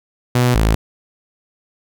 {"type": "tone pair in turn", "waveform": "sawtooth", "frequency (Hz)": [123.47, 54.31], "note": ["B2", "A1"], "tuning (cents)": [0, -22], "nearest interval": "octave + major second", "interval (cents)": 1422, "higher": "first", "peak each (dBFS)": -8, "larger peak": "neither", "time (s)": [[0.35, 0.55], [0.55, 0.75]], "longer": "neither", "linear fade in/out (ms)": 5, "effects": []}